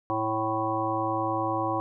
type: harmonic tone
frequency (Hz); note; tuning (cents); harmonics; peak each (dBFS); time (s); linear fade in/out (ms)
110; A2; 0; 1 / 3 / 5 / 7 / 9 / 10; -36 / -31 / -33 / -31 / -31 / -33; 0.1-1.8; 0
effects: none